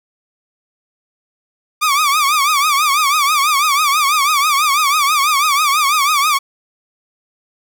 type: tone with vibrato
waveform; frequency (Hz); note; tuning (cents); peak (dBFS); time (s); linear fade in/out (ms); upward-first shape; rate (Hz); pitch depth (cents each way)
sawtooth; 1174.7; D6; 0; -8; 1.81-6.39; 20; triangle; 6.1; 150
effects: 8-bit